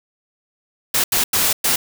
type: noise bursts at uneven times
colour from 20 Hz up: white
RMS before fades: -17 dBFS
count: 4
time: 0.94-1.04 / 1.12-1.24 / 1.33-1.53 / 1.64-1.76 s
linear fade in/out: 5 ms
effects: none